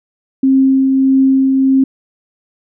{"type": "tone with tremolo", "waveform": "sine", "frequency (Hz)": 266.8, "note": "C4", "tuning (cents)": 34, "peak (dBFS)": -6, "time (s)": [0.43, 1.84], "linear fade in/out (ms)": 5, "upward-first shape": "triangle", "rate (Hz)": 1.6, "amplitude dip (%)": 30, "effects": []}